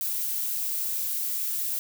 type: noise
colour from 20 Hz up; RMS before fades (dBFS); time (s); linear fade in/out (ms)
violet; -29; 0.01-1.79; 0
effects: none